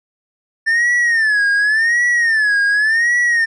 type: tone with vibrato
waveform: triangle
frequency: 1777 Hz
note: A6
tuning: 17 cents sharp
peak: -10 dBFS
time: 0.66-3.46 s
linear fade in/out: 20 ms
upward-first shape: sine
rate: 0.89 Hz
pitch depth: 150 cents each way
effects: resampled to 22050 Hz

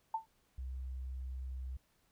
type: tone with exponential decay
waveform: sine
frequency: 891 Hz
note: A5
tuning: 22 cents sharp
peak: -29 dBFS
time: 0.14-0.26 s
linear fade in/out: 5 ms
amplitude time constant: 26 ms
type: tone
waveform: sine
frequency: 64.5 Hz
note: C2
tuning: 24 cents flat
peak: -39 dBFS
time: 0.58-1.77 s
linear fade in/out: 5 ms
effects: pink hiss -74 dBFS RMS until 2.11 s

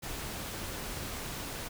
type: noise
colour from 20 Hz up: pink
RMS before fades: -39 dBFS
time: 0.02-1.69 s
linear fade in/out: 20 ms
effects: none

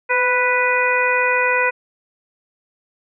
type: harmonic tone with a mistuned harmonic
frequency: 493.9 Hz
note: B4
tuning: in tune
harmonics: 1 / 2 / 3 / 4 / 5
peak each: -21 / -21 / -21 / -21 / -21 dBFS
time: 0.09-1.71 s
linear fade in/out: 20 ms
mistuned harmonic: 1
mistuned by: +31 cents
effects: none

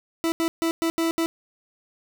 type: tone bursts at uneven times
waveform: 40% pulse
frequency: 329.6 Hz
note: E4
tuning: in tune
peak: -20 dBFS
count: 6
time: 0.24-0.32 / 0.4-0.48 / 0.62-0.71 / 0.82-0.9 / 0.98-1.11 / 1.18-1.26 s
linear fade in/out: 0 ms
effects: none

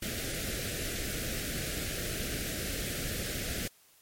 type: band-stop noise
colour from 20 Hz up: pink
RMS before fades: -35 dBFS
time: 0.02-3.68 s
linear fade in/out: 5 ms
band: 670 to 1400 Hz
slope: 48 dB/octave
effects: white hiss -62 dBFS RMS until 4.01 s + MP3 64 kbps

